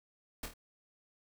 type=noise with echo; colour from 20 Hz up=pink; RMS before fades=-39 dBFS; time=0.43-0.46 s; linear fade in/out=5 ms; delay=26 ms; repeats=3; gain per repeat=-6 dB; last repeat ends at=0.538 s; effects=none